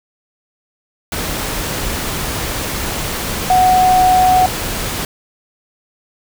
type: tone in noise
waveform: sine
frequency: 739 Hz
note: F#5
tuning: 2 cents flat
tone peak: -8 dBFS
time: 3.5-4.46 s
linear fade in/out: 2 ms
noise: pink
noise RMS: -21 dBFS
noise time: 1.12-5.05 s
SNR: +10 dB
effects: none